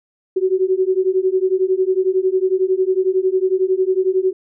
sine beating tone pair, 370 / 381 Hz, F#4 / G4, 0 / -49 cents, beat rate 11 Hz, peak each -17 dBFS, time 0.36-4.33 s, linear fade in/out 10 ms, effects none

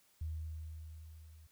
sine tone with level ramp, 78.9 Hz, D#2, 25 cents sharp, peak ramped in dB -36 to -55 dBFS, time 0.21-1.47 s, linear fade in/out 5 ms, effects white hiss -70 dBFS RMS until 1.51 s

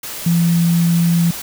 sine tone in noise, 169.8 Hz, F3, 48 cents flat, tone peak -11 dBFS, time 0.26-1.31 s, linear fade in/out 5 ms, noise white, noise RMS -28 dBFS, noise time 0.03-1.42 s, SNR +14 dB, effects none

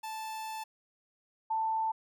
45% pulse / sine tone pair in turn, 878 / 886.7 Hz, A5 / A5, -4 / +13 cents, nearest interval unison, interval 17 cents, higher second, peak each -37 / -28 dBFS, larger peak second, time 0.03-0.64 / 1.5-1.92 s, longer first, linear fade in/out 10 ms, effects none

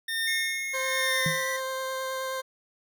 25% pulse tone with tremolo, 1820 Hz, A#6, 42 cents flat, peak -22 dBFS, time 0.08-1.6 s, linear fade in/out 5 ms, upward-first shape sine, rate 1.2 Hz, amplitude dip 85%
square tone with pitch glide, 2157 to 1966.6 Hz, C#7 to B6, -48 to -8 cents, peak -31 dBFS, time 0.27-1.57 s, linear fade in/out 10 ms, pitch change -160 cents, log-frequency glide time 0.98-1.39 s
20% pulse tone with vibrato, 525 Hz, C5, 6 cents sharp, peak -25 dBFS, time 0.73-2.42 s, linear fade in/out 20 ms, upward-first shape triangle, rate 9.5 Hz, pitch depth 10 cents each way
sine tone with exponential decay, 159.9 Hz, D#3, 48 cents sharp, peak -23 dBFS, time 1.26-1.45 s, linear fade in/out 2 ms, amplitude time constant 40 ms
effects none

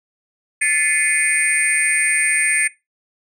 sine tone cluster, 1746 / 2054 / 2209 / 2464 / 8840 Hz, A6 / C7 / C#7 / D#7 / C#9, -14 / -33 / -7 / -17 / -6 cents, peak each -20 dBFS, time 0.61-2.68 s, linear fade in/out 10 ms, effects noise-tail reverb RT60 0.2 s tail -18 dB re dry + tanh soft clip ceiling -7 dBFS

